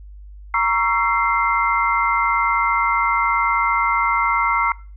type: tone cluster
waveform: sine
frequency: 935 / 1116 / 1345 / 2092 Hz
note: A#5 / C#6 / E6 / C7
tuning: +5 / +11 / +34 / -1 cents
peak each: -21 dBFS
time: 0.54-4.72 s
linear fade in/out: 2 ms
effects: noise-tail reverb RT60 0.4 s tail -23 dB re dry + added 50 Hz sine -36 dBFS peak until 4.96 s